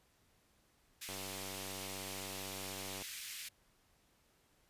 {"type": "high-pass noise", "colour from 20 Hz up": "pink", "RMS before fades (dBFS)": -46, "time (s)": [1.01, 3.49], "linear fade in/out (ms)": 10, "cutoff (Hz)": 2000, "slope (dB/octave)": 24}
{"type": "click train", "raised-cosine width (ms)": 1, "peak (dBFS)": -34, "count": 186, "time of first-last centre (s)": [1.09, 3.021], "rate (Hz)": 95.8}
{"effects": ["pink hiss -72 dBFS RMS until 4.69 s", "resampled to 32000 Hz"]}